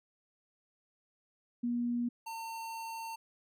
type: tone pair in turn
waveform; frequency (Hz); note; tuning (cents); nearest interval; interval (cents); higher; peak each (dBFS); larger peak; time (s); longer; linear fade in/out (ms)
sine / square; 240 / 906.1; B3 / A#5; -49 / -49; octave + major seventh; 2300; second; -30 / -40; first; 1.63-2.09 / 2.26-3.16; second; 10
effects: none